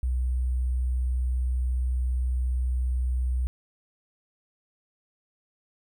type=tone with sample-and-hold; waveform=sine; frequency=62.7 Hz; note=B1; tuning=27 cents sharp; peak=-23 dBFS; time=0.03-3.47 s; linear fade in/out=0 ms; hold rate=8820 Hz; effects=none